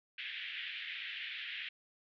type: band-pass noise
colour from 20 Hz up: white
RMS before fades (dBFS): -43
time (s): 0.18-1.69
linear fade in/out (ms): 5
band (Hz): 1700 to 3400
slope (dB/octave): 48
effects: none